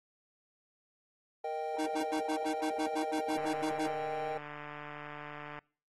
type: chord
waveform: triangle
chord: Eb major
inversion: second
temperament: equal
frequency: 466.2 / 622.3 / 784 Hz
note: Bb4 / Eb5 / G5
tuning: 0 / 0 / 0 cents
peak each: -37 / -38 / -35 dBFS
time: 1.44-4.38 s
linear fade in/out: 5 ms
type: tone bursts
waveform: square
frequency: 311.1 Hz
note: D#4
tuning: in tune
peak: -33 dBFS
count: 13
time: 1.78-3.876 s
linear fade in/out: 20 ms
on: 92 ms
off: 75 ms
type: click train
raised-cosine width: 0.5 ms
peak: -30 dBFS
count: 328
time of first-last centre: 3.38-5.589 s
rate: 148 Hz
effects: noise-tail reverb RT60 0.5 s tail -26 dB re dry + AAC 32 kbps